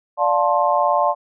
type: chord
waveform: sine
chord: D minor seventh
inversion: none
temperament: just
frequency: 587.3 / 704.8 / 881 / 1057.2 Hz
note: D5 / F5 / A5 / C6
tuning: 0 / +16 / +2 / +18 cents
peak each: -20 dBFS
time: 0.17-1.15 s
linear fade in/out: 50 ms
effects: none